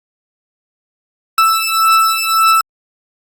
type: beating tone pair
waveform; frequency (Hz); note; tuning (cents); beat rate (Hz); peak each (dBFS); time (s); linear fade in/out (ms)
40% pulse; 1318.5 / 1320.3; E6 / E6; 0 / +2; 1.8; -12; 1.38-2.61; 2
effects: Opus 48 kbps